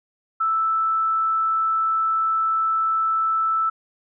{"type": "tone", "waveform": "sine", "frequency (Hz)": 1318.5, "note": "E6", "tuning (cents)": 0, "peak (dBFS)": -18, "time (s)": [0.4, 3.7], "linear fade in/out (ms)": 10, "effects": []}